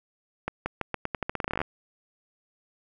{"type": "accelerating click train", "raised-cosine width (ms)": 0.5, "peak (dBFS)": -13, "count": 19, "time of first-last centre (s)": [0.48, 1.616], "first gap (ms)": 180, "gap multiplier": 0.85, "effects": []}